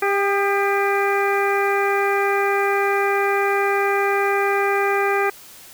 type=harmonic tone with a mistuned harmonic; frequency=398.4 Hz; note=G4; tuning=28 cents sharp; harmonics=1 / 2 / 3 / 4 / 5 / 6; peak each=-20 / -23 / -25 / -26 / -27 / -28 dBFS; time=0.02-5.3 s; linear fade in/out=5 ms; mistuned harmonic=3; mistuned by=+33 cents; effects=white hiss -43 dBFS RMS until 5.73 s